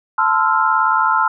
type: chord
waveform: sine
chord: F major seventh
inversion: first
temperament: equal with one note detuned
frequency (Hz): 880 / 1035.1 / 1318.5 / 1396.9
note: A5 / C6 / E6 / F6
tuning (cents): 0 / -19 / 0 / 0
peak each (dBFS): -18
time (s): 0.18-1.28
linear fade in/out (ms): 5
effects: none